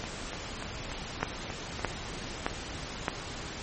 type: two click trains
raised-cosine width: 0.5 ms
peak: -21 / -11 dBFS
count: 7 / 4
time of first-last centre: 0.04-1.794 / 1.23-3.082 s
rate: 3.42 / 1.62 Hz
effects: pink hiss -39 dBFS RMS until 3.62 s + MP3 32 kbps